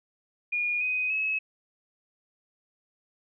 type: tone with pitch steps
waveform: sine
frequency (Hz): 2436 / 2504 / 2575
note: D#7 / D#7 / E7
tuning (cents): -37 / +10 / -41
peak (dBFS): -25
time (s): 0.52-1.39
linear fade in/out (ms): 10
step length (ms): 290
effects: none